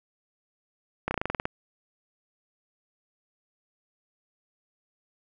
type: slowing click train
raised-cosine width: 0.5 ms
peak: -12 dBFS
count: 10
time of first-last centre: 1.08-1.455 s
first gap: 30 ms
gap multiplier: 1.08
effects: none